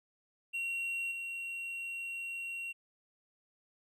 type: tone with level steps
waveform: triangle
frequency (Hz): 2743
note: F7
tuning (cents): -32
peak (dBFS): -32 / -36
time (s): 0.53-2.73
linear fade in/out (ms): 20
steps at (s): 1.11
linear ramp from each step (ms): 10
effects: none